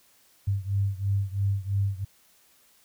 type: beating tone pair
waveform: sine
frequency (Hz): 98 / 101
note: G2 / G#2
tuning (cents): 0 / -48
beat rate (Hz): 3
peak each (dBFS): -26 / -28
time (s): 0.47-2.05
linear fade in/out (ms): 10
effects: white hiss -61 dBFS RMS until 2.84 s